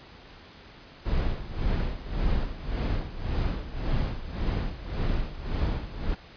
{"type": "noise with tremolo", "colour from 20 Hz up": "brown", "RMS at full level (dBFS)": -25, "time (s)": [1.05, 6.15], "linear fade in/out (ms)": 10, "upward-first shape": "sine", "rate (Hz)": 1.8, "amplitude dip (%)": 80, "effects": ["pink hiss -49 dBFS RMS until 6.36 s", "resampled to 11025 Hz"]}